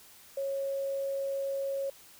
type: tone with quantisation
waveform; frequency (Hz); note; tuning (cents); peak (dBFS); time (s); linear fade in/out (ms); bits
sine; 549; C#5; -17; -30; 0.37-1.9; 5; 9
effects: white hiss -55 dBFS RMS until 2.19 s